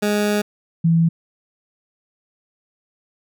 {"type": "tone pair in turn", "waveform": ["20% pulse", "sine"], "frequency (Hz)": [207.7, 165.63], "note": ["G#3", "E3"], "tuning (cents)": [0, 9], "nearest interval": "major third", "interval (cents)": 391, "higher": "first", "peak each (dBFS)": -12, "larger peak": "neither", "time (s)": [[0.02, 0.42], [0.84, 1.09]], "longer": "first", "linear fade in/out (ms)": 10, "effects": []}